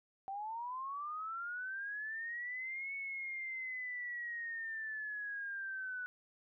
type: linear two-way sweep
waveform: sine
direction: up then down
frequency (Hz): 765 to 2217 to 1477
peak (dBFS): -39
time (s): 0.28-6.06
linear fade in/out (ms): 0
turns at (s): 2.94
effects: none